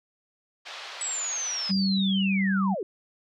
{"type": "band-pass noise", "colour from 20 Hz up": "white", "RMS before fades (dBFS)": -40, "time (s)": [0.65, 1.72], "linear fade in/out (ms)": 20, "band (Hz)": [550, 4400], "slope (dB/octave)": 24}
{"type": "linear sweep", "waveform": "sine", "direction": "down", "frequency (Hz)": [7902, 337.7], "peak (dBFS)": -28, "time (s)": [1.01, 2.83], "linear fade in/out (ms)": 2}
{"type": "tone", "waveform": "sine", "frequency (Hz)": 193.7, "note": "G3", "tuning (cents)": -20, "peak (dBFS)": -22, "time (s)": [1.69, 2.75], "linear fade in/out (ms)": 20}
{"effects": []}